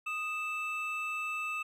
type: tone pair together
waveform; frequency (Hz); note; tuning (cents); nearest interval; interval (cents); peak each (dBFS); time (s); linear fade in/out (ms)
triangle; 1244.5 / 2637; D#6 / E7; 0 / 0; octave + minor second; 1300; -36 / -33; 0.06-1.63; 10
effects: resampled to 32000 Hz